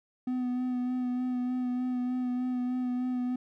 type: tone with vibrato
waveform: triangle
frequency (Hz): 250.2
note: B3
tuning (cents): +23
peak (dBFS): -26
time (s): 0.27-3.36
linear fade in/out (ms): 5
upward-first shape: sine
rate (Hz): 3.3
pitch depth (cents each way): 20
effects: none